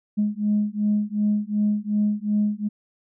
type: beating tone pair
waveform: sine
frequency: 207.7 / 210.4 Hz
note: G#3 / G#3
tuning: 0 / +23 cents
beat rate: 2.7 Hz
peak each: -22 dBFS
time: 0.17-2.69 s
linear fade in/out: 20 ms
effects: tanh soft clip ceiling -13 dBFS